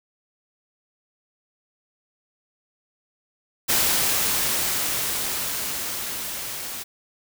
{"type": "noise with level ramp", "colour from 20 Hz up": "white", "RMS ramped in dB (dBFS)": [-20, -33], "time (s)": [3.68, 6.84], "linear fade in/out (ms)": 20, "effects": []}